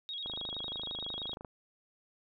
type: tone with vibrato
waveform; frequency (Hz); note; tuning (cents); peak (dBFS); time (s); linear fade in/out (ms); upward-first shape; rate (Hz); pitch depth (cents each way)
sine; 3529; A7; +4; -37; 0.09-1.34; 0; square; 11; 110
type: click train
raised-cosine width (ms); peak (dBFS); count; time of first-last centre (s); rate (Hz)
1; -30; 32; 0.26-1.448; 26.1
effects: none